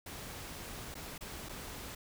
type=noise with dropouts; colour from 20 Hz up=pink; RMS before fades=-45 dBFS; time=0.06-1.95 s; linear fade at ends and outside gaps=5 ms; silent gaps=0.943-0.952 / 1.18-1.208 / 1.488-1.492 s; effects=none